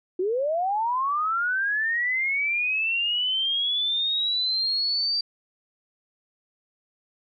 sine linear sweep, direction up, 349.2 to 4690 Hz, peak -22 dBFS, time 0.19-5.21 s, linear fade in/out 5 ms, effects none

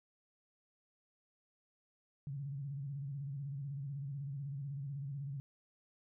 sine tone with vibrato, 139.5 Hz, C#3, 11 cents sharp, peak -39 dBFS, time 2.27-5.4 s, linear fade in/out 0 ms, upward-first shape square, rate 16 Hz, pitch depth 73 cents each way, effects none

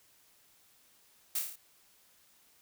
blue noise with echo, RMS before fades -32 dBFS, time 1.35-1.39 s, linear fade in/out 5 ms, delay 28 ms, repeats 6, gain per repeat -3 dB, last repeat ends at 1.558 s, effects white hiss -65 dBFS RMS until 2.61 s

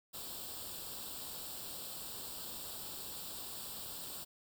white noise with comb filter, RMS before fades -45 dBFS, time 0.13-4.25 s, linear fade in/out 20 ms, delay 0.24 ms, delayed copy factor +0.75, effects none

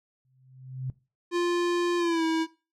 sine tone with exponential growth, 130 Hz, C3, 11 cents flat, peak -27 dBFS, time 0.25-0.9 s, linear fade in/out 0 ms, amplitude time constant 140 ms
square tone with pitch glide, 348.9 to 323.7 Hz, F4 to E4, -2 to -31 cents, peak -24 dBFS, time 1.31-2.47 s, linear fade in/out 50 ms, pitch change -129 cents, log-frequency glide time 1.98-2.24 s
effects noise-tail reverb RT60 0.3 s tail -19 dB re dry + low-pass 6000 Hz 12 dB/octave

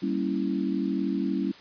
sine chord, G diminished seventh, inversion none, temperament equal, 196 / 233.1 / 277.2 / 329.6 Hz, G3 / Bb3 / Db4 / Fb4, 0 / 0 / 0 / 0 cents, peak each -29 / -33 / -29 / -31 dBFS, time 0.02-1.52 s, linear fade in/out 10 ms, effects white hiss -48 dBFS RMS until 1.6 s + resampled to 11025 Hz

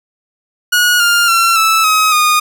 sawtooth tone with pitch steps, 1452 / 1404.2 / 1357.9 / 1313.2 / 1269.9 / 1228.1 Hz, F#6 / F6 / F6 / E6 / D#6 / D#6, -33 / +9 / -49 / -7 / +35 / -23 cents, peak -5 dBFS, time 0.72-2.4 s, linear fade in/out 10 ms, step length 280 ms, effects none

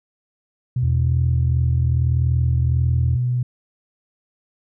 sine tone with pitch glide, 125 to 123.78 Hz, B2 to B2, +21 to +4 cents, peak -17 dBFS, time 0.76-3.43 s, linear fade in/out 5 ms, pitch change -17 cents, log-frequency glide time 1.09-2.15 s
sine tone with vibrato, 82.41 Hz, E2, in tune, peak -17 dBFS, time 0.82-3.17 s, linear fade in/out 20 ms, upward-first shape sine, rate 0.98 Hz, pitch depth 26 cents each way
effects tanh soft clip ceiling -9 dBFS

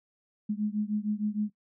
sine beating tone pair, 207.7 / 214.2 Hz, G#3 / A3, 0 / -46 cents, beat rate 6.5 Hz, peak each -30 / -31 dBFS, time 0.49-1.5 s, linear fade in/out 10 ms, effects noise-tail reverb RT60 0.1 s tail -22 dB re dry

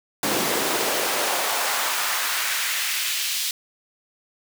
pink noise with high-pass filter sweep, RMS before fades -24 dBFS, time 0.23-3.51 s, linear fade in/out 2 ms, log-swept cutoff 250 to 3500 Hz, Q 1.2, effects none

